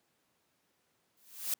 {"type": "noise with exponential growth", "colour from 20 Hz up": "blue", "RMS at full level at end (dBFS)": -30, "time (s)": [1.17, 1.54], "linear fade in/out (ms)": 2, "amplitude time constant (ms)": 79, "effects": ["pink hiss -75 dBFS RMS until 1.59 s", "high-pass 150 Hz 12 dB/octave"]}